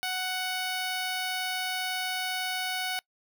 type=tone; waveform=10% pulse; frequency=742 Hz; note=F#5; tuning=5 cents sharp; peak=-21 dBFS; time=0.03-2.99 s; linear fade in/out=0 ms; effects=noise-tail reverb RT60 0.1 s tail -25 dB re dry